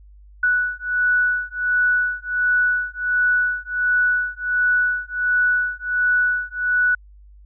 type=beating tone pair; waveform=sine; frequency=1477 / 1478.4 Hz; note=F#6 / F#6; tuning=-3 / -2 cents; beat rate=1.4 Hz; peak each=-20 dBFS; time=0.43-6.95 s; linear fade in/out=5 ms; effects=added 50 Hz sine -43 dBFS peak until 7.45 s